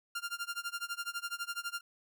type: tone with tremolo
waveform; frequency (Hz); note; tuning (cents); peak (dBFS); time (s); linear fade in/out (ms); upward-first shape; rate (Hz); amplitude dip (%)
sawtooth; 1396.9; F6; 0; -30; 0.15-1.81; 5; sine; 12; 95
effects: none